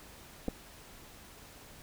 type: clicks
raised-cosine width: 2 ms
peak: -21 dBFS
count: 2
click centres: 0.482 / 0.486 s
effects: pink hiss -53 dBFS RMS until 1.82 s